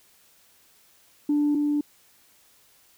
sine tone pair in turn, 293.7 / 293.7 Hz, D4 / D4, 0 / 0 cents, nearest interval unison, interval 0 cents, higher neither, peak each -18 / -20 dBFS, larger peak first, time 1.29-1.55 / 1.55-1.81 s, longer neither, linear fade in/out 5 ms, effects tanh soft clip ceiling -16 dBFS + white hiss -59 dBFS RMS until 2.97 s

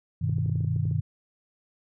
sine chord, G augmented, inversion none, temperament equal, 98 / 123.47 / 155.56 Hz, G2 / B2 / D#3, 0 / 0 / 0 cents, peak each -28 dBFS, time 0.21-1.01 s, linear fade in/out 10 ms
clicks, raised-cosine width 3 ms, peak -28 dBFS, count 10, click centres 0.295 / 0.384 / 0.46 / 0.496 / 0.557 / 0.607 / 0.646 / 0.762 / 0.854 / 0.912 s
effects none

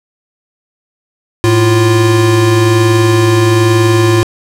square tone pair together, 108.8 / 347.5 Hz, A2 / F4, -19 / -9 cents, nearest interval octave + minor sixth, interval 2010 cents, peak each -10 dBFS, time 1.44-4.23 s, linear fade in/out 0 ms, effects low-pass 11000 Hz 12 dB/octave + 7-bit

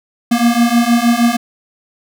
square beating tone pair, 233.1 / 239.5 Hz, A#3 / A#3, 0 / +47 cents, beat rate 6.4 Hz, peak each -14 / -13 dBFS, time 0.31-1.37 s, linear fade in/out 10 ms, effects none

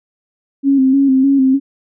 sine tone with vibrato, 269.6 Hz, C#4, 48 cents flat, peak -8 dBFS, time 0.63-1.6 s, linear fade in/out 50 ms, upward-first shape square, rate 3.3 Hz, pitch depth 41 cents each way, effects none

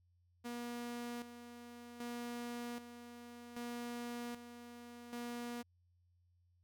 sawtooth tone with tremolo, 239.5 Hz, A#3, 47 cents sharp, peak -38 dBFS, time 0.44-5.63 s, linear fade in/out 20 ms, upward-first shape square, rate 0.64 Hz, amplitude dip 65%, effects added 88 Hz sine -70 dBFS peak until 6.63 s

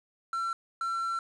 triangle tone bursts at uneven times, 1353 Hz, E6, 45 cents sharp, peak -27 dBFS, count 2, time 0.33-0.53 / 0.81-1.19 s, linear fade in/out 2 ms, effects resampled to 24000 Hz + 9-bit

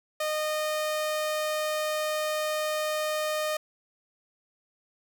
sawtooth tone, 614 Hz, D#5, 23 cents flat, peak -23 dBFS, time 0.2-3.57 s, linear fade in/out 5 ms, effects none

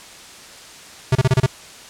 square tone bursts, 130 Hz, C3, 11 cents flat, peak -12 dBFS, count 6, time 1.12-1.463 s, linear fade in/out 5 ms, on 33 ms, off 29 ms, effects white hiss -40 dBFS RMS until 1.89 s + low-pass 8000 Hz 12 dB/octave

